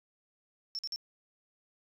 sine tone bursts, 5400 Hz, E8, 41 cents sharp, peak -33 dBFS, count 3, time 0.75-0.96 s, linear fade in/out 0 ms, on 38 ms, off 48 ms, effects tanh soft clip ceiling -29 dBFS + 12-bit

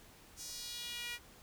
sawtooth tone with high-pass filter sweep, 480 Hz, B4, 49 cents flat, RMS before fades -44 dBFS, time 0.36-1.19 s, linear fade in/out 50 ms, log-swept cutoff 6300 to 2100 Hz, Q 2.2, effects pink hiss -59 dBFS RMS until 1.42 s

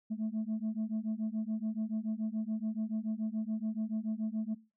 sine beating tone pair, 215.1 / 222.1 Hz, A3 / A3, -39 / +16 cents, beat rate 7 Hz, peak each -33 / -34 dBFS, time 0.1-4.55 s, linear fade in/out 20 ms, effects noise-tail reverb RT60 0.3 s tail -21 dB re dry + tanh soft clip ceiling -29 dBFS

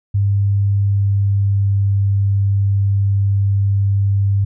sine tone with pitch glide, 100 to 99.31 Hz, G2 to G2, +35 to +23 cents, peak -12 dBFS, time 0.14-4.45 s, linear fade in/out 10 ms, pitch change -12 cents, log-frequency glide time 0.82-1.84 s, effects none

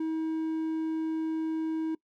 triangle tone, 319.3 Hz, D#4, 45 cents sharp, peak -26 dBFS, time 0-1.95 s, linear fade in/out 5 ms, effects noise-tail reverb RT60 0.1 s tail -22 dB re dry

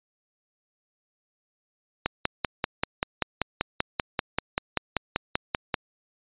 click train, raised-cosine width 0.3 ms, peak -7 dBFS, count 20, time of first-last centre 2.06-5.742 s, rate 5.16 Hz, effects resampled to 8000 Hz

